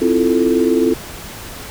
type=chord; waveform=sine; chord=F major seventh; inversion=second; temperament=equal; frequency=261.6 / 329.6 / 349.2 / 440 Hz; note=C4 / E4 / F4 / A4; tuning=0 / 0 / 0 / 0 cents; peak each=-17 dBFS; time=0.01-0.94 s; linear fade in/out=10 ms; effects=pink hiss -32 dBFS RMS until 1.7 s